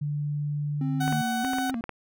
sine tone with pitch glide, 146.83 to 150.09 Hz, D3 to D3, 0 to +38 cents, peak -26 dBFS, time 0.01-1.22 s, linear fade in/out 10 ms, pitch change +38 cents, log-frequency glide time 0.95-1.08 s
triangle tone with vibrato, 246.9 Hz, B3, in tune, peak -26 dBFS, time 0.81-1.81 s, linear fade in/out 2 ms, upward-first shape square, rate 1.6 Hz, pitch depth 120 cents each way
30% pulse tone, 749 Hz, F#5, 21 cents sharp, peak -25 dBFS, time 1-1.71 s, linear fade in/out 10 ms
clicks, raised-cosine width 0.5 ms, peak -19 dBFS, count 9, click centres 1.079 / 1.126 / 1.448 / 1.534 / 1.585 / 1.697 / 1.743 / 1.84 / 1.893 s
effects none

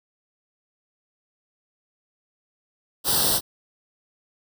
white noise with comb filter, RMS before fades -21 dBFS, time 3.04-3.41 s, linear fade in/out 50 ms, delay 0.22 ms, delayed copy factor +0.9, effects none

